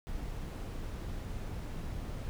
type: noise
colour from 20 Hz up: brown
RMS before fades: -39 dBFS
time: 0.07-2.29 s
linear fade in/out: 0 ms
effects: none